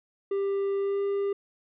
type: tone with pitch glide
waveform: triangle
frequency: 395.6 to 399.3 Hz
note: G4 to G4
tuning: +16 to +32 cents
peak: -23 dBFS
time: 0.31-1.33 s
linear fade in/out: 5 ms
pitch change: +16 cents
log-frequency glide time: 0.78-1.02 s
effects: resampled to 8000 Hz